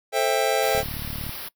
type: chord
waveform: square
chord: A minor seventh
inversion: none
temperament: just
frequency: 440 / 528 / 660 / 792 Hz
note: A4 / C5 / E5 / G5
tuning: 0 / +16 / +2 / +18 cents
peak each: -26 dBFS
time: 0.12-0.84 s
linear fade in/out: 50 ms
type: band-stop noise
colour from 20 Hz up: white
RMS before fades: -35 dBFS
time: 0.62-1.49 s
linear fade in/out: 10 ms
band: 5500 to 10000 Hz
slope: 96 dB/octave
type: click train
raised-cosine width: 5 ms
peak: -22 dBFS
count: 21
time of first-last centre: 0.75-1.293 s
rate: 36.8 Hz
effects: noise-tail reverb RT60 0.1 s tail -21 dB re dry